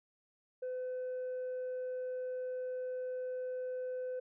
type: tone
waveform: sine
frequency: 507 Hz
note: B4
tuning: 45 cents sharp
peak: -34 dBFS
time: 0.62-4.2 s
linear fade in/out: 10 ms
effects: tanh soft clip ceiling -35 dBFS